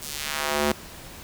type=tone with high-pass filter sweep; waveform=square; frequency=73.42 Hz; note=D2; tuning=in tune; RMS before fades=-27 dBFS; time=0.02-0.72 s; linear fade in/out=0 ms; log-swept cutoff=6700 to 230 Hz; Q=0.72; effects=pink hiss -42 dBFS RMS until 1.23 s